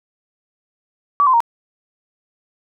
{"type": "tone with pitch steps", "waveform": "sine", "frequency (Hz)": [1148, 1034.6, 932.5], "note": ["D6", "C6", "A#5"], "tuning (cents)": [-40, -20, 0], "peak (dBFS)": -10, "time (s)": [1.2, 1.404], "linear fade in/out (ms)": 0, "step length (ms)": 68, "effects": []}